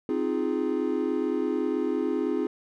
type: chord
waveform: triangle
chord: F minor seventh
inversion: second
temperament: equal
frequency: 261.6 / 311.1 / 349.2 / 415.3 Hz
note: C4 / Eb4 / F4 / Ab4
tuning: 0 / 0 / 0 / 0 cents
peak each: -28 dBFS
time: 0.09-2.47 s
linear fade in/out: 2 ms
effects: none